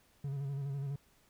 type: tone with vibrato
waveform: triangle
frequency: 139.1 Hz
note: C#3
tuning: 6 cents sharp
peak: -33 dBFS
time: 0.24-0.96 s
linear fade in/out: 5 ms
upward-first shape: square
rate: 12 Hz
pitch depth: 40 cents each way
effects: pink hiss -68 dBFS RMS until 1.29 s